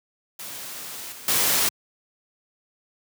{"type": "noise with level steps", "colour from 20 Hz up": "white", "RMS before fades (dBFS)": [-36, -41, -21], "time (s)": [0.39, 1.69], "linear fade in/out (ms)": 5, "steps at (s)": [1.12, 1.28], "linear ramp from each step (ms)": 2, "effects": ["high-pass 100 Hz 12 dB/octave"]}